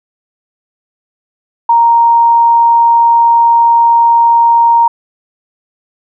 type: tone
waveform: sine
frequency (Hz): 932.3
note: A#5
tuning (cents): 0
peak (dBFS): -4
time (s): 1.69-4.88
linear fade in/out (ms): 5
effects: none

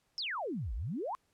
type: exponential two-way sweep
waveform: sine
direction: down then up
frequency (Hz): 5540 to 46.25 to 1100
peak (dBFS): -34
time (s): 0.18-1.15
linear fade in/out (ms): 0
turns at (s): 0.74
effects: pink hiss -75 dBFS RMS until 1.33 s + low-pass 12000 Hz 12 dB/octave

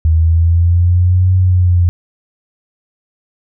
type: linear two-way sweep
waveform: sine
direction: up then down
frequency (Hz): 79.4 to 93 to 86.9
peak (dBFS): -7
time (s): 0.05-1.89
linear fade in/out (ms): 0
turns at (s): 1.35
effects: none

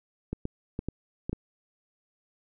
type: clicks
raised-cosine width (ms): 3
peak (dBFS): -18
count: 6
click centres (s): 0.33 / 0.454 / 0.791 / 0.886 / 1.295 / 1.33
effects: none

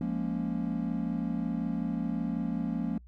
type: chord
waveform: triangle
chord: Bb minor seventh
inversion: second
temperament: equal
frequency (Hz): 174.61 / 207.7 / 233.1 / 277.2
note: F3 / Ab3 / Bb3 / Db4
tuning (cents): 0 / 0 / 0 / 0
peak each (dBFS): -32 / -34 / -31 / -34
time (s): 0.01-2.98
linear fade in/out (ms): 2
effects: noise-tail reverb RT60 0.1 s tail -26 dB re dry + added 60 Hz sine -49 dBFS peak until 3.07 s

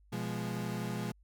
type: chord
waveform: 35% pulse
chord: F diminished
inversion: second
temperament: equal with one note detuned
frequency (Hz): 123.11 / 174.61 / 207.7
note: Cb3 / F3 / Ab3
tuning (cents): -5 / 0 / 0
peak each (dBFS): -37 / -38 / -37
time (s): 0.12-1.12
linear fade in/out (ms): 10
effects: added 50 Hz sine -60 dBFS peak until 1.23 s

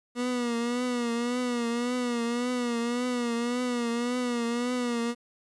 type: tone with vibrato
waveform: 30% pulse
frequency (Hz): 241.3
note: B3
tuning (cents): -40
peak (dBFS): -24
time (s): 0.15-5.15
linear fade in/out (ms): 50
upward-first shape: triangle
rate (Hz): 1.8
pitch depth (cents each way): 70
effects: resampled to 22050 Hz + 10-bit

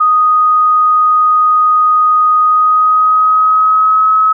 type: tone with pitch glide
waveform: sine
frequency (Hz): 1244.5 to 1281.7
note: D#6 to E6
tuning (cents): 0 to -49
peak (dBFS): -6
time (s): 0-4.33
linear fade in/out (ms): 10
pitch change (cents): +51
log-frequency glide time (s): 2.42-4.1
effects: none

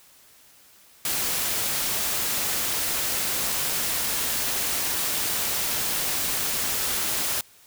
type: noise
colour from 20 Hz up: white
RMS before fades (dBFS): -26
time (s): 1.05-7.41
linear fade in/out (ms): 2
effects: white hiss -54 dBFS RMS until 7.66 s

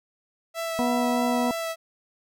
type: tone with vibrato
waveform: sawtooth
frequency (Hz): 659.3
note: E5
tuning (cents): 0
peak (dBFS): -24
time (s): 0.54-1.76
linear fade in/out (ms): 50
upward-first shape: sine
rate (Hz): 3.2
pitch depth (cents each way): 13
type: harmonic tone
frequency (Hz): 243.7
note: B3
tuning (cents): -23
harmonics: 1 / 2 / 3 / 4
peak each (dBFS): -24 / -31 / -29 / -31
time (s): 0.79-1.51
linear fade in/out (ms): 0
effects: none

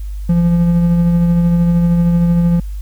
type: tone with tremolo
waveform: triangle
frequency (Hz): 171.6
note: F3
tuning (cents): -30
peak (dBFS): -6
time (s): 0.29-2.6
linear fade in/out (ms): 5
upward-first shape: triangle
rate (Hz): 13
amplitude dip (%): 30
effects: added 50 Hz sine -21 dBFS peak until 2.81 s + white hiss -49 dBFS RMS until 2.81 s

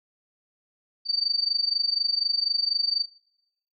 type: tone with amplitude modulation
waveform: sine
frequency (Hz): 4606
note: D8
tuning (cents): -34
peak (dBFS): -19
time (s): 1.05-3.06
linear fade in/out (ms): 50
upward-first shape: sine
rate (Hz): 24.1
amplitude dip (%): 90
effects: noise-tail reverb RT60 0.9 s tail -21 dB re dry

